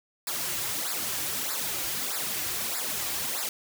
white noise with flanger, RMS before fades -31 dBFS, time 0.27-3.49 s, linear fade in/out 2 ms, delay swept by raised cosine 0.32 to 4.72 ms, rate 1.6 Hz, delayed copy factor -1, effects none

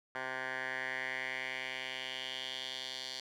10% pulse tone with band-pass filter sweep, 130 Hz, C3, 11 cents flat, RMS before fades -40 dBFS, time 0.15-3.2 s, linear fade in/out 2 ms, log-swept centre 1400 to 4200 Hz, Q 3.2, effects none

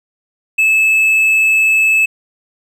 triangle tone, 2608 Hz, E7, 19 cents flat, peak -7 dBFS, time 0.58-2.06 s, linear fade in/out 10 ms, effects none

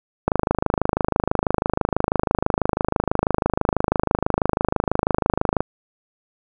click train, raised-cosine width 1 ms, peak -3 dBFS, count 140, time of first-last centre 0.28-5.606 s, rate 26.1 Hz, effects none

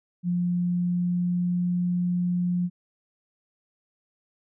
sine tone with pitch glide, 176.3 to 177.42 Hz, F3 to F3, +17 to +28 cents, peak -22 dBFS, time 0.23-2.7 s, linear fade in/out 50 ms, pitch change +11 cents, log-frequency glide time 0.34-1.83 s, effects none

